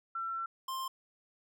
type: tone pair in turn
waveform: sine / square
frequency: 1348 / 1052.1 Hz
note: E6 / C6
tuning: +38 / +9 cents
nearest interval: major third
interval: 429 cents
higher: first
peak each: -34 / -36 dBFS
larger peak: first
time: 0.15-0.46 / 0.68-0.88 s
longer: first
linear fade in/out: 5 ms
effects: none